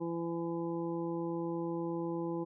harmonic tone, 168.3 Hz, E3, 36 cents sharp, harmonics 1 / 2 / 3 / 5 / 6, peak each -40 / -35 / -42 / -46 / -48 dBFS, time 0-2.45 s, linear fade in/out 20 ms, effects none

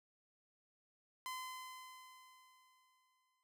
sawtooth tone with exponential decay, 1026 Hz, C6, 34 cents flat, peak -38 dBFS, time 1.26-3.43 s, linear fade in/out 0 ms, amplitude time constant 470 ms, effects none

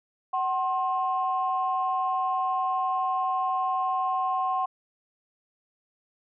sine tone pair together, 752 / 1063.5 Hz, F#5 / C6, +28 / +28 cents, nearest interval tritone, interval 600 cents, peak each -26 dBFS, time 0.33-4.66 s, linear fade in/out 10 ms, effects tanh soft clip ceiling -16 dBFS

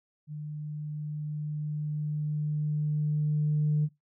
sine tone with level ramp, 150.5 Hz, D3, 43 cents sharp, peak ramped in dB -35 to -21 dBFS, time 0.27-3.89 s, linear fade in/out 50 ms, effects noise-tail reverb RT60 0.2 s tail -22 dB re dry + tanh soft clip ceiling -19 dBFS

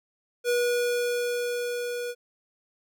square tone with level ramp, 484.2 Hz, B4, 34 cents flat, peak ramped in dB -22 to -31 dBFS, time 0.44-2.15 s, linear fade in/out 50 ms, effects none

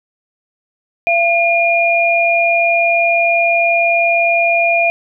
sine tone pair together, 679.9 / 2423 Hz, F5 / D#7, -47 / -47 cents, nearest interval octave + minor seventh, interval 2200 cents, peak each -13 dBFS, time 1.07-4.9 s, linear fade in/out 0 ms, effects none

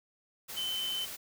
sine tone in noise, 3058 Hz, G7, 44 cents flat, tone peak -32 dBFS, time 0.56-1.06 s, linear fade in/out 20 ms, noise white, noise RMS -42 dBFS, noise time 0.48-1.17 s, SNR +7 dB, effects none

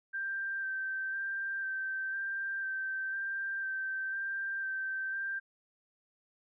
sine tone with vibrato, 1568 Hz, G6, in tune, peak -33 dBFS, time 0.13-5.4 s, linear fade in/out 20 ms, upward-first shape square, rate 1 Hz, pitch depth 14 cents each way, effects none

